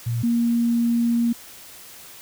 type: tone pair in turn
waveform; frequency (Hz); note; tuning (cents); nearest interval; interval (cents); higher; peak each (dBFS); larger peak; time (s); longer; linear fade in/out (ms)
sine; 117.4 / 234.8; A#2 / A#3; +13 / +13; octave; 1200; second; -21 / -17; second; 0.06-0.23 / 0.23-1.33; second; 10
effects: white hiss -43 dBFS RMS until 2.21 s